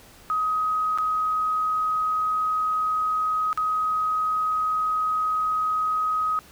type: tone with dropouts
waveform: sine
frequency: 1261 Hz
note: D#6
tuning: 23 cents sharp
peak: -21 dBFS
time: 0.3-6.39 s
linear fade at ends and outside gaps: 0 ms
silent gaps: 0.976-0.985 / 3.529-3.575 s
effects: pink hiss -50 dBFS RMS until 6.51 s